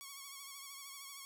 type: tone with vibrato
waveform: 5% pulse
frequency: 1108.7 Hz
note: C#6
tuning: in tune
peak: -36 dBFS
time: 0.01-1.25 s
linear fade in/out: 0 ms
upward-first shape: triangle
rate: 13 Hz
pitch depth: 55 cents each way
effects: 13-bit